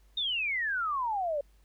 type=exponential sweep; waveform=sine; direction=down; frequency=3729 to 554.4 Hz; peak=-28 dBFS; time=0.17-1.41 s; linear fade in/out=5 ms; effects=added 50 Hz sine -58 dBFS peak until 1.64 s + pink hiss -70 dBFS RMS until 1.64 s